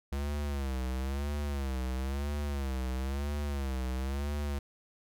square tone with vibrato, 68.4 Hz, C#2, 23 cents flat, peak -32 dBFS, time 0.12-4.59 s, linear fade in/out 5 ms, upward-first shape sine, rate 1 Hz, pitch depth 120 cents each way, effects none

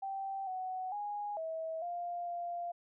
sine tone with pitch steps, 779 / 745 / 825 / 646 / 699 / 695 Hz, G5 / F#5 / G#5 / E5 / F5 / F5, -11 / +12 / -12 / -35 / +1 / -9 cents, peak -36 dBFS, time 0.02-2.72 s, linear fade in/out 10 ms, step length 450 ms, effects none

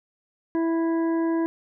harmonic tone, 329.6 Hz, E4, in tune, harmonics 1 / 2 / 3 / 5 / 6, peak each -21 / -34 / -34 / -41 / -49 dBFS, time 0.55-1.46 s, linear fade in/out 0 ms, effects none

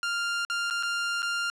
sawtooth tone with dropouts, 1396.9 Hz, F6, in tune, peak -23 dBFS, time 0.03-1.5 s, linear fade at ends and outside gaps 1 ms, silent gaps 0.45-0.499 / 0.701-0.708 / 0.827-0.832 / 1.221-1.228 s, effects low-pass 7000 Hz 12 dB/octave + 10-bit

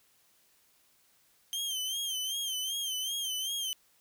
sawtooth tone with vibrato, 3136 Hz, G7, in tune, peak -29 dBFS, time 1.53-3.73 s, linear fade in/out 0 ms, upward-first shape sine, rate 2.6 Hz, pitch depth 79 cents each way, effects white hiss -67 dBFS RMS until 4 s

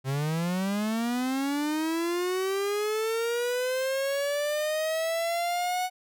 45% pulse linear sweep, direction up, 130 to 740 Hz, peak -26 dBFS, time 0.04-5.9 s, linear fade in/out 50 ms, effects none

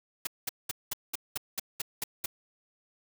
white noise bursts, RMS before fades -32 dBFS, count 10, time 0.25-2.26 s, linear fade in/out 5 ms, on 21 ms, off 200 ms, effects none

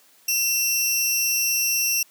20% pulse tone pair together, 2710 / 5792 Hz, E7 / F#8, +47 / -38 cents, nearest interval octave + minor second, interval 1315 cents, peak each -19 / -17 dBFS, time 0.28-2.03 s, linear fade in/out 5 ms, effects white hiss -56 dBFS RMS until 2.1 s + high-pass 200 Hz 12 dB/octave

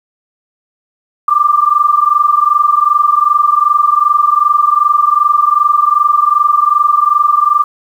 sine tone pair together, 1174.7 / 1197.3 Hz, D6 / D6, 0 / +33 cents, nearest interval unison, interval 33 cents, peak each -10 dBFS, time 1.28-7.64 s, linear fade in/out 5 ms, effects 7-bit

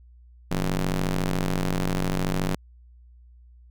sawtooth ring-modulated tone, 94.1 Hz, F#2, 30 cents sharp, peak -16 dBFS, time 0.51-2.55 s, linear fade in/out 5 ms, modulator 73.8 Hz, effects added 60 Hz sine -48 dBFS peak until 3.7 s

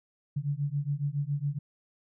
sine beating tone pair, 140 / 147.2 Hz, C#3 / D3, +18 / +4 cents, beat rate 7.2 Hz, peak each -31 dBFS, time 0.36-1.59 s, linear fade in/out 10 ms, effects none

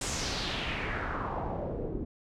pink noise with low-pass filter sweep, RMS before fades -34 dBFS, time 0.01-2.05 s, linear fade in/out 5 ms, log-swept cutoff 8200 to 310 Hz, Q 2.7, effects none

